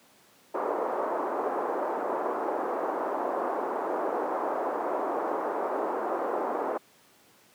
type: band-pass noise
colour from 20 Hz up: pink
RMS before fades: -30 dBFS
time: 0.54-6.78 s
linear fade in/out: 10 ms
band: 350 to 1100 Hz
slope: 24 dB/octave
effects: pink hiss -59 dBFS RMS until 7.54 s + high-pass 200 Hz 12 dB/octave